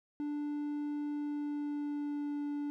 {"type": "tone with pitch glide", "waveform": "triangle", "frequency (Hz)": [293.7, 290.5], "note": ["D4", "D4"], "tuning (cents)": [0, -19], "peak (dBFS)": -32, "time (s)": [0.2, 2.7], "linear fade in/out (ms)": 0, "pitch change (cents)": -19, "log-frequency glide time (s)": [1.11, 2.45], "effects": []}